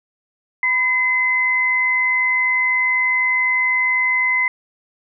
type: tone pair together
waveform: sine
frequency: 997.1 / 2048 Hz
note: B5 / C7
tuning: +16 / -38 cents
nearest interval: octave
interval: 1246 cents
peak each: -25 / -15 dBFS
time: 0.63-4.48 s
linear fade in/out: 2 ms
effects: none